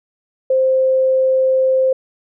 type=tone; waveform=sine; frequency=523.3 Hz; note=C5; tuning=in tune; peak=-11 dBFS; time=0.5-1.93 s; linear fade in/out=5 ms; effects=none